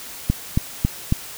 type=click train; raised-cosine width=5 ms; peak=-4 dBFS; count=4; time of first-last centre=0.3-1.124 s; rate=3.64 Hz; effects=white hiss -36 dBFS RMS until 1.37 s